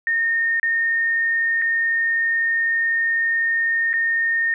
sine tone with dropouts, 1834 Hz, A#6, 29 cents flat, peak -17 dBFS, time 0.07-4.54 s, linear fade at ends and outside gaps 1 ms, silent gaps 0.598-0.63 / 1.617-1.62 / 3.931-3.938 s, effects none

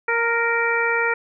harmonic tone with a mistuned harmonic, 466.2 Hz, A#4, in tune, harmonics 1 / 2 / 3 / 4 / 5, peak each -24 / -26 / -23 / -24 / -25 dBFS, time 0.08-1.14 s, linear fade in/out 5 ms, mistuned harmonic 2, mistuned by -21 cents, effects none

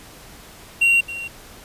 triangle tone with echo, 2752 Hz, F7, 26 cents flat, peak -11 dBFS, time 0.81-1.01 s, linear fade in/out 10 ms, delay 270 ms, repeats 1, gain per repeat -15 dB, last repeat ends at 1.28 s, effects pink hiss -43 dBFS RMS until 1.64 s + resampled to 32000 Hz

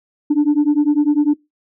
sine beating tone pair, 290 / 300 Hz, D4 / D4, -22 / +37 cents, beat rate 10 Hz, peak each -13 dBFS, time 0.3-1.34 s, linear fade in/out 10 ms, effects noise-tail reverb RT60 0.2 s tail -23 dB re dry + tanh soft clip ceiling -8 dBFS

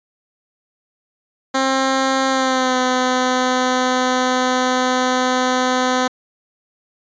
10% pulse tone with pitch glide, 266 to 254.3 Hz, C4 to C4, +29 to -49 cents, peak -7 dBFS, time 1.54-6.08 s, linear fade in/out 10 ms, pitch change -78 cents, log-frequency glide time 2.29-2.77 s, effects resampled to 16000 Hz

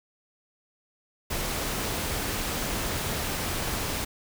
pink noise, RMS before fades -30 dBFS, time 1.3-4.05 s, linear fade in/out 10 ms, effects none

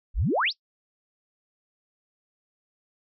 sine exponential sweep, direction up, 32.7 to 5800 Hz, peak -21 dBFS, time 0.14-0.53 s, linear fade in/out 50 ms, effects noise-tail reverb RT60 0.1 s tail -22 dB re dry

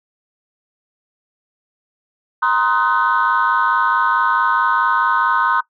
sine chord, C half-diminished seventh, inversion third, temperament just, 941.9 / 1046.5 / 1255.8 / 1507 Hz, Bb5 / C6 / Eb6 / Gb6, +18 / 0 / +16 / +31 cents, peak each -18 dBFS, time 2.42-5.61 s, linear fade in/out 10 ms, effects noise-tail reverb RT60 0.1 s tail -20 dB re dry + tanh soft clip ceiling -6 dBFS

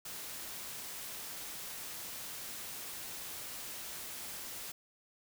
white noise, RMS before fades -44 dBFS, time 0.05-4.72 s, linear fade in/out 5 ms, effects none

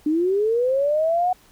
sine linear sweep, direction up, 293.7 to 740 Hz, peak -17 dBFS, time 0.06-1.33 s, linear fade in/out 5 ms, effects pink hiss -54 dBFS RMS until 1.51 s

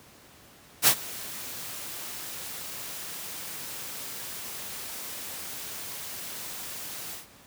white noise with ADSR envelope, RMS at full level -17 dBFS, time 0.82-7.27 s, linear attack 52 ms, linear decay 74 ms, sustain -21 dB, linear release 140 ms, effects pink hiss -53 dBFS RMS until 7.46 s + high-pass 80 Hz 12 dB/octave

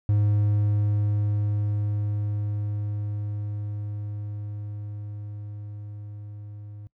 triangle tone with level ramp, 103.83 Hz, G#2, in tune, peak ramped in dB -16 to -36 dBFS, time 0.09-6.87 s, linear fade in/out 0 ms, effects noise-tail reverb RT60 0.1 s tail -23 dB re dry

